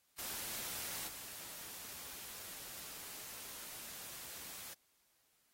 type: noise with level steps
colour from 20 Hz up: white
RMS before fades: -43 / -49 dBFS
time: 0.18-4.74 s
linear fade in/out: 10 ms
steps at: 1.07 s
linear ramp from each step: 20 ms
effects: white hiss -75 dBFS RMS until 5.53 s + AAC 48 kbps